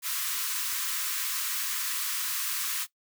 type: high-pass noise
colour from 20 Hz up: white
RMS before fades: -31 dBFS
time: 0.02-2.87 s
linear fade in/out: 50 ms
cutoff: 1000 Hz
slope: 96 dB/octave
effects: noise-tail reverb RT60 0.1 s tail -18 dB re dry